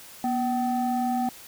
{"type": "tone pair together", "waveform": "sine", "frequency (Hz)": [241.8, 763.9], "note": ["B3", "G5"], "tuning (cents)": [-36, -45], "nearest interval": "octave + minor sixth", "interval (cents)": 1991, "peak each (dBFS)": -24, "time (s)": [0.24, 1.29], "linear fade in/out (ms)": 2, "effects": ["tanh soft clip ceiling -19 dBFS", "white hiss -46 dBFS RMS until 1.47 s"]}